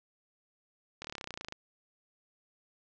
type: slowing click train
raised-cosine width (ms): 0.2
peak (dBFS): -22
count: 17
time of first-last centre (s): 1.02-1.524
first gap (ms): 25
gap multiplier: 1.03
effects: low-pass 7000 Hz 12 dB/octave